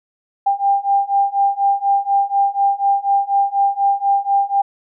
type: beating tone pair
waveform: sine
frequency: 794 / 798.1 Hz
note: G5 / G5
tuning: +22 / +31 cents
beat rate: 4.1 Hz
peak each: -17 / -16 dBFS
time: 0.46-4.62 s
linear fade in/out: 10 ms
effects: none